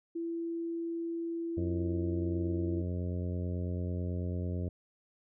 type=tone; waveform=sine; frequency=334.7 Hz; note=E4; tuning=26 cents sharp; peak=-33 dBFS; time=0.15-2.82 s; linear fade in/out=10 ms
type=harmonic tone; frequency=89.1 Hz; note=F2; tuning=35 cents sharp; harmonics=1 / 2 / 3 / 4 / 5 / 6 / 7; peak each=-33 / -39 / -43 / -45 / -47 / -49 / -50 dBFS; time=1.57-4.69 s; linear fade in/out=5 ms
effects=none